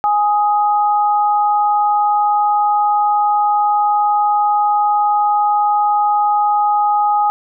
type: tone pair together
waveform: sine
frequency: 830.6 / 1250.3 Hz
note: G#5 / D#6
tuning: 0 / +8 cents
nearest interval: perfect fifth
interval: 708 cents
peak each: -12 / -19 dBFS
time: 0.04-7.3 s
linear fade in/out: 0 ms
effects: none